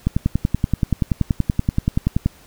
click train, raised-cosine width 5 ms, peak -4 dBFS, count 24, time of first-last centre 0.07-2.26 s, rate 10.5 Hz, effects pink hiss -49 dBFS RMS until 2.46 s

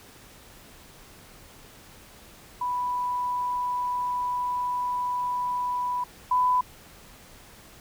sine tone pair in turn, 987.8 / 998.7 Hz, B5 / B5, 0 / +19 cents, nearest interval unison, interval 19 cents, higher second, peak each -25 / -19 dBFS, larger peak second, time 2.61-6.04 / 6.31-6.61 s, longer first, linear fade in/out 5 ms, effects pink hiss -50 dBFS RMS until 7.8 s

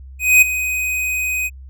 square tone with ADSR envelope, 2505 Hz, D#7, 11 cents sharp, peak -6 dBFS, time 0.19-1.5 s, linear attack 230 ms, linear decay 10 ms, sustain -13 dB, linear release 39 ms, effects added 66 Hz sine -34 dBFS peak until 1.69 s

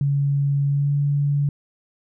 sine tone with pitch glide, 141 to 143.22 Hz, C#3 to D3, +30 to -43 cents, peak -17 dBFS, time 0.01-1.49 s, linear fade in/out 2 ms, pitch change +27 cents, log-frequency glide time 0.67-0.93 s, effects none

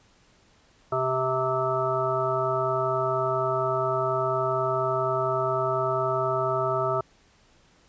harmonic tone, 130.3 Hz, C3, 7 cents flat, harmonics 1 / 3 / 5 / 7 / 9 / 10, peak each -33 / -29 / -27 / -34 / -32 / -29 dBFS, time 0.92-7.01 s, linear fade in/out 5 ms, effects pink hiss -60 dBFS RMS until 7.88 s + resampled to 16000 Hz

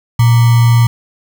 sine tone with sample-and-hold, 117.7 Hz, A#2, 17 cents sharp, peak -5 dBFS, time 0.19-0.87 s, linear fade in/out 5 ms, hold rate 1050 Hz, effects none

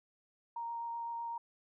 sine tone with vibrato, 932.3 Hz, A#5, in tune, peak -37 dBFS, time 0.56-1.38 s, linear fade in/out 5 ms, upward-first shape sine, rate 7.9 Hz, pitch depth 8 cents each way, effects none

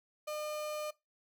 35% pulse tone, 605 Hz, D#5, 49 cents flat, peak -35 dBFS, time 0.27-0.91 s, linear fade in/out 10 ms, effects noise-tail reverb RT60 0.2 s tail -20 dB re dry

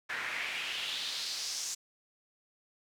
pink noise with band-pass filter sweep, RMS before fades -37 dBFS, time 0.09-1.75 s, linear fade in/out 10 ms, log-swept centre 1700 to 6600 Hz, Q 2.8, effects none

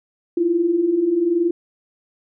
sine tone pair together, 323.6 / 344.6 Hz, E4 / F4, -32 / -23 cents, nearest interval minor second, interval 109 cents, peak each -23 / -16 dBFS, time 0.37-1.51 s, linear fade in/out 5 ms, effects none

